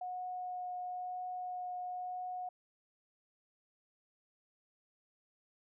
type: tone with vibrato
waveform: sine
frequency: 727 Hz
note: F#5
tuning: 31 cents flat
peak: -38 dBFS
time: 0.01-2.49 s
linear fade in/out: 5 ms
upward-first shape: triangle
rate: 1 Hz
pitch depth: 9 cents each way
effects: none